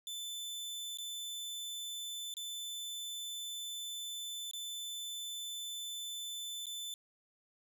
sawtooth tone with dropouts, 3520 Hz, A7, in tune, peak -37 dBFS, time 0.07-6.94 s, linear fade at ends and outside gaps 1 ms, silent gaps 0.973-0.985 / 2.34-2.368 / 4.512-4.534 / 6.658-6.667 s, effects none

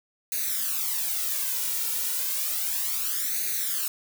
blue noise with flanger, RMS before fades -28 dBFS, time 0.32-3.88 s, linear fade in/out 2 ms, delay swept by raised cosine 0.47 to 2.17 ms, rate 0.32 Hz, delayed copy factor +0.8, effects none

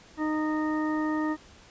harmonic tone, 308.5 Hz, D#4, 15 cents flat, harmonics 1 / 2 / 3 / 4 / 6, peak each -26 / -38 / -36 / -37 / -38 dBFS, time 0.17-1.37 s, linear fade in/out 50 ms, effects pink hiss -53 dBFS RMS until 1.7 s + resampled to 16000 Hz

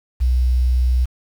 sine tone with quantisation, 62.4 Hz, B1, 19 cents sharp, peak -13 dBFS, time 0.2-1.06 s, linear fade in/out 20 ms, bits 7, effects none

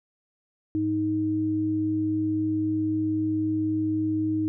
sine tone pair together, 105.54 / 312.8 Hz, G#2 / D#4, +28 / +9 cents, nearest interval octave + perfect fifth, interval 1881 cents, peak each -32 / -23 dBFS, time 0.75-4.48 s, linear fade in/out 0 ms, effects none

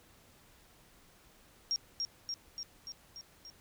sine tone with echo, 5580 Hz, F8, 2 cents flat, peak -29 dBFS, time 1.71-1.76 s, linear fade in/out 0 ms, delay 290 ms, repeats 6, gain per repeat -3 dB, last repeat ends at 3.5 s, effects pink hiss -62 dBFS RMS until 3.6 s

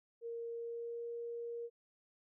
sine tone with pitch glide, 465.3 to 469.6 Hz, A#4 to A#4, -3 to +13 cents, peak -40 dBFS, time 0.21-1.7 s, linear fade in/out 50 ms, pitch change +16 cents, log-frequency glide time 0.51-1.05 s, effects none

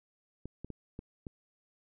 clicks, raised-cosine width 3 ms, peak -28 dBFS, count 5, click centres 0.456 / 0.646 / 0.703 / 0.991 / 1.268 s, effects none

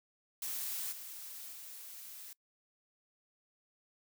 blue noise with level steps, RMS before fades -39 / -47 / -49 dBFS, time 0.42-2.33 s, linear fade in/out 2 ms, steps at 0.91 / 1.51 s, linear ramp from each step 20 ms, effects noise-tail reverb RT60 0.1 s tail -23 dB re dry

